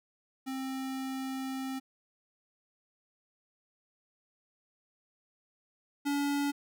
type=tone pair in turn; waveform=square; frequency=264.6 / 285 Hz; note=C4 / C#4; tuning=+20 / +48 cents; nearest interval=minor second; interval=128 cents; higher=second; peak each=-35 / -29 dBFS; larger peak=second; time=0.46-1.8 / 6.05-6.52 s; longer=first; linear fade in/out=20 ms; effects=none